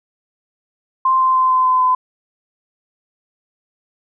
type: tone with pitch steps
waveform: sine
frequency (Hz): 1046 / 1040 / 1034 / 1028 / 1022.1 / 1016.2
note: C6 / C6 / C6 / C6 / C6 / B5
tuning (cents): -1 / -11 / -21 / -31 / -41 / +49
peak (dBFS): -11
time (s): 1.05-1.95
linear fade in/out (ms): 5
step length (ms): 150
effects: none